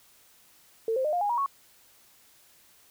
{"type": "tone with pitch steps", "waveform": "sine", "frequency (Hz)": [450, 522.9, 607.7, 706.1, 820.6, 953.5, 1108], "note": ["A4", "C5", "D#5", "F5", "G#5", "A#5", "C#6"], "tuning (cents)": [39, -1, -41, 19, -21, 39, -1], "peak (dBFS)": -24, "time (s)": [0.88, 1.461], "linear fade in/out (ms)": 2, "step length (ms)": 83, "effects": ["white hiss -59 dBFS RMS until 2.9 s"]}